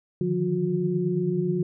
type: tone cluster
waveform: sine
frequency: 150.2 / 159.5 / 178.1 / 360.9 Hz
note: D3 / D#3 / F3 / F#4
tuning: +39 / +43 / +34 / -43 cents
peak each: -30 / -32 / -26 / -26 dBFS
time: 0.21-1.63 s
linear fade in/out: 2 ms
effects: none